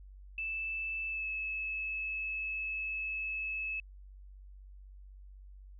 sine tone with pitch glide, 2636 to 2597 Hz, E7 to E7, -1 to -26 cents, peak -34 dBFS, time 0.38-3.8 s, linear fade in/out 2 ms, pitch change -25 cents, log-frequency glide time 1.09-1.26 s, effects added 48 Hz sine -49 dBFS peak until 5.79 s

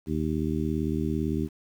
harmonic tone, 77.8 Hz, D#2, in tune, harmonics 1 / 2 / 3 / 4 / 5, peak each -32 / -31 / -30 / -31 / -34 dBFS, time 0.06-1.49 s, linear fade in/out 50 ms, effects 9-bit

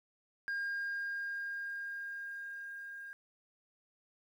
sine tone with level ramp, 1613 Hz, G6, 49 cents sharp, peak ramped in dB -31 to -44 dBFS, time 0.48-3.13 s, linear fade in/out 0 ms, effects tanh soft clip ceiling -33 dBFS + 11-bit

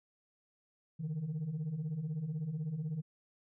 sine beating tone pair, 143 / 159 Hz, D3 / D#3, -46 / +38 cents, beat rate 16 Hz, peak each -39 / -34 dBFS, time 0.99-3.02 s, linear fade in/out 20 ms, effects tanh soft clip ceiling -32 dBFS

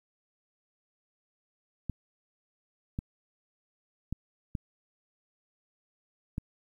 clicks, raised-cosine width 5 ms, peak -20 dBFS, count 5, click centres 1.897 / 2.989 / 4.126 / 4.552 / 6.381 s, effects 10-bit

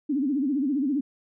sine tone with vibrato, 277.2 Hz, C#4, in tune, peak -22 dBFS, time 0.09-1.01 s, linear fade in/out 10 ms, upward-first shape sine, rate 15 Hz, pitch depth 160 cents each way, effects none

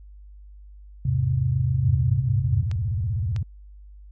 sine chord, E augmented, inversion none, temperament equal, 82.41 / 103.83 / 130.81 Hz, E2 / G#2 / B#2, 0 / 0 / 0 cents, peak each -27 / -26 / -21 dBFS, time 1.05-2.63 s, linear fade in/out 5 ms
sine tone with vibrato, 97.9 Hz, G2, 2 cents flat, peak -22 dBFS, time 1.85-3.43 s, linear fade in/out 5 ms, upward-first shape square, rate 16 Hz, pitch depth 300 cents each way
clicks, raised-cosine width 0.2 ms, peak -21 dBFS, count 2, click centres 2.714 / 3.363 s
effects added 50 Hz sine -42 dBFS peak until 4.11 s

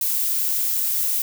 violet noise, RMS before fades -22 dBFS, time 0.01-1.22 s, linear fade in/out 2 ms, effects none

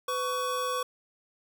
square tone pair together, 502.1 / 1124 Hz, B4 / C#6, +29 / +24 cents, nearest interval octave + major second, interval 1395 cents, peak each -33 / -31 dBFS, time 0.08-0.83 s, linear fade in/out 5 ms, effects none

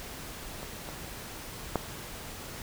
clicks, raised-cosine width 1 ms, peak -25 / -26 / -12 dBFS, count 3, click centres 0.63 / 0.889 / 1.757 s, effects pink hiss -42 dBFS RMS until 2.62 s

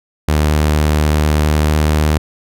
sawtooth tone with pitch glide, 75.8 to 76.33 Hz, D#2 to D#2, -45 to -33 cents, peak -7 dBFS, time 0.28-2.18 s, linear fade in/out 5 ms, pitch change +12 cents, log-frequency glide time 1.42-1.74 s, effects none

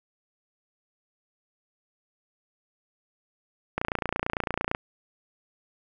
click train, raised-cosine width 0.5 ms, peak -11 dBFS, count 29, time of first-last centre 3.78-4.749 s, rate 28.9 Hz, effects none

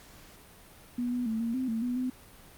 sine tone with pitch steps, 243.3 / 246.1 / 222.1 / 231.3 / 258.8 / 224.9 / 245.9 / 254.2 Hz, B3 / B3 / A3 / A#3 / C4 / A3 / B3 / C4, -26 / -6 / +16 / -13 / -19 / +38 / -7 / -50 cents, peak -28 dBFS, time 0.98-2.1 s, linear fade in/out 5 ms, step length 140 ms, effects pink hiss -53 dBFS RMS until 2.57 s + Opus 48 kbps

